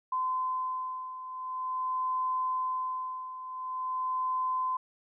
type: beating tone pair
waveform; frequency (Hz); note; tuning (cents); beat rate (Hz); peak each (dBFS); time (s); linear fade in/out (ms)
sine; 1026 / 1026.46; C6 / C6; -34 / -33; 0.46; -36 / -31; 0.12-4.77; 5
effects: none